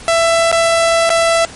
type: tone with dropouts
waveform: sawtooth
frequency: 666 Hz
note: E5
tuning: 18 cents sharp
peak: -6 dBFS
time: 0.08-1.45 s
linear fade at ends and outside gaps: 0 ms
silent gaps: 0.516-0.526 / 1.093-1.102 s
effects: pink hiss -34 dBFS RMS until 1.55 s + MP3 48 kbps